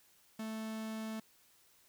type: tone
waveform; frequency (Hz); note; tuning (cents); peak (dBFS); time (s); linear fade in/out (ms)
45% pulse; 220; A3; 0; -39; 0.39-1.2; 5
effects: white hiss -67 dBFS RMS until 1.88 s